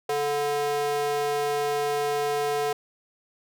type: tone with high-pass filter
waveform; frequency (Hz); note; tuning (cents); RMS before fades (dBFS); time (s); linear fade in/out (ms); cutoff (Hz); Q
square; 145.4; D3; -17; -26; 0.09-2.73; 5; 540; 9.7
effects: none